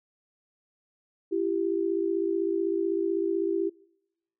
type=tone pair together; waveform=sine; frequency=336.1 / 392 Hz; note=E4 / G4; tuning=+34 / 0 cents; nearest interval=minor third; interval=266 cents; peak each=-27 dBFS; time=1.31-3.7 s; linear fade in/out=20 ms; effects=noise-tail reverb RT60 0.8 s tail -23 dB re dry